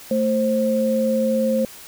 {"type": "tone pair together", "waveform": "sine", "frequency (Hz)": [222.2, 528.5], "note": ["A3", "C5"], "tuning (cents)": [17, 17], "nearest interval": "octave + minor third", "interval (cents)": 1500, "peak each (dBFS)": [-20, -19], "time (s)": [0.11, 1.65], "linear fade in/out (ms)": 2, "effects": ["white hiss -41 dBFS RMS until 1.87 s"]}